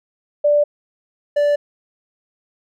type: tone pair in turn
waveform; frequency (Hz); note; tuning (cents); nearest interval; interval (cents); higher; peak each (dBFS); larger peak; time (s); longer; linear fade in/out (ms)
sine / triangle; 587.3 / 582.9; D5 / D5; 0 / -13; unison; 13; first; -11; neither; 0.44-0.64 / 1.36-1.56; neither; 10
effects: none

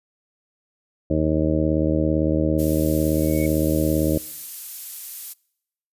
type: harmonic tone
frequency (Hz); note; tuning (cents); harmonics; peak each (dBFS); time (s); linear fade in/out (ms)
77.78; D#2; 0; 1 / 2 / 3 / 4 / 5 / 6 / 7 / 8; -25 / -25 / -28 / -22 / -31 / -30 / -25 / -31; 1.1-4.18; 5
type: noise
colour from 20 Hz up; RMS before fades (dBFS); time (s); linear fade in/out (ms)
violet; -31; 2.58-5.34; 20
type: tone with exponential growth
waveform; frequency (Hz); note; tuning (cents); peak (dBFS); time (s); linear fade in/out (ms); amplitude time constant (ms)
triangle; 2221; C#7; +3; -29; 3.06-3.46; 2; 85
effects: noise-tail reverb RT60 0.8 s tail -25 dB re dry + resampled to 32000 Hz

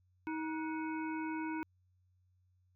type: harmonic tone with a mistuned harmonic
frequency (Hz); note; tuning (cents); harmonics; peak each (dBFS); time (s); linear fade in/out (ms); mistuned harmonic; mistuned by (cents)
316.5; D#4; +30; 1 / 3 / 5 / 7 / 8; -37 / -43 / -47 / -50 / -54; 0.27-1.63; 0; 5; -120
effects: added 91 Hz sine -69 dBFS peak until 2.75 s

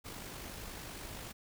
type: noise with amplitude modulation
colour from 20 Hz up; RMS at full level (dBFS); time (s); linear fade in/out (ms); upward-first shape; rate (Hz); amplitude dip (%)
pink; -44; 0.04-1.33; 20; sine; 50.6; 35
effects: none

